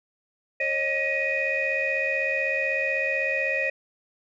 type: tone cluster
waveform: sine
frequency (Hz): 541 / 617 / 1898 / 2483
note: C#5 / D#5 / A#6 / D#7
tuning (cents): -42 / -15 / +31 / -4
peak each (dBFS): -29 / -32 / -27 / -26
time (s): 0.6-3.7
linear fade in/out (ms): 5
effects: tanh soft clip ceiling -14 dBFS